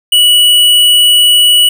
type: tone with tanh clipping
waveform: sine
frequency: 2939 Hz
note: F#7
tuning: 12 cents flat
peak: -5 dBFS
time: 0.12-1.69 s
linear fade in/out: 5 ms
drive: 17 dB
effects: none